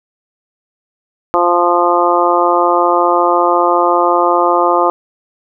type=harmonic tone; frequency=174.61 Hz; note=F3; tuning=in tune; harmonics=2 / 3 / 4 / 5 / 6 / 7; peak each=-16 / -16 / -16 / -16 / -16 / -16 dBFS; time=1.34-4.9 s; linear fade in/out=0 ms; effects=none